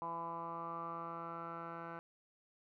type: tone with low-pass filter sweep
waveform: 10% pulse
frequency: 167.6 Hz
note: E3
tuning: 29 cents sharp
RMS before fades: -44 dBFS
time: 0.02-1.99 s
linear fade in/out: 0 ms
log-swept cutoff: 1000 to 1500 Hz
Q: 8.5
effects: none